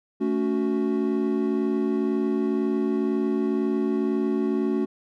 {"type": "chord", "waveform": "triangle", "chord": "F# minor", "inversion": "first", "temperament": "equal with one note detuned", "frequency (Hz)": [220, 282, 370], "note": ["A3", "C#4", "F#4"], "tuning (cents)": [0, 30, 0], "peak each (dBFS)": -24, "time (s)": [0.2, 4.86], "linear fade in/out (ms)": 20, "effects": []}